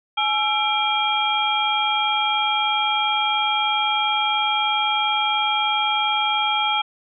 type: tone cluster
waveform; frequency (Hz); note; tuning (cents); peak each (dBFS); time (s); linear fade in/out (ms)
sine; 845 / 1338 / 2368 / 3245; G#5 / E6 / D7 / G#7; +30 / +25 / +14 / -41; -22 / -26 / -25 / -23; 0.17-6.82; 10
effects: none